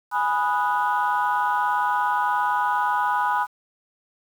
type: chord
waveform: sine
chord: G# minor seventh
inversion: none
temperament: equal with one note detuned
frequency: 830.6 / 987.8 / 1244.5 / 1473.2 Hz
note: G#5 / B5 / D#6 / F#6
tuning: 0 / 0 / 0 / -8 cents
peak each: -24 / -22 / -27 / -27 dBFS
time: 0.11-3.47 s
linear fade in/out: 50 ms
effects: tanh soft clip ceiling -12 dBFS + 8-bit